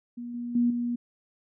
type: tone with level steps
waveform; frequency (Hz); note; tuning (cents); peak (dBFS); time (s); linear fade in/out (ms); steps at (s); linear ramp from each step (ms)
sine; 240; B3; -49; -34 / -31 / -20 / -26; 0.17-0.96; 10; 0.34 / 0.55 / 0.7; 5
effects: none